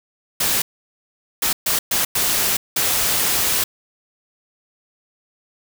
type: noise bursts at uneven times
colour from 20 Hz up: white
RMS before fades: -19 dBFS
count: 6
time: 0.4-0.62 / 1.42-1.53 / 1.66-1.79 / 1.91-2.05 / 2.15-2.57 / 2.76-3.64 s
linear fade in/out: 5 ms
effects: none